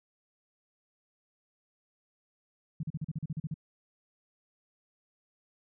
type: tone bursts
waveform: sine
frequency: 155.56 Hz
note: D#3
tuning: in tune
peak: -31 dBFS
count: 11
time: 2.8-3.542 s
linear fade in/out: 5 ms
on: 32 ms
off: 39 ms
effects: none